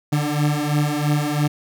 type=beating tone pair; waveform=30% pulse; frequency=146.83 / 149.83 Hz; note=D3 / D3; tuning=0 / +35 cents; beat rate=3 Hz; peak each=-18 / -19 dBFS; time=0.12-1.48 s; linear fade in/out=10 ms; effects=none